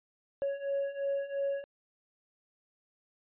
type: beating tone pair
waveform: triangle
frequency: 554.4 / 557.3 Hz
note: C#5 / C#5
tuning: 0 / +9 cents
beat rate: 2.9 Hz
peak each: -33 / -30 dBFS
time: 0.42-1.64 s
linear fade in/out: 0 ms
effects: tanh soft clip ceiling -23 dBFS + resampled to 8000 Hz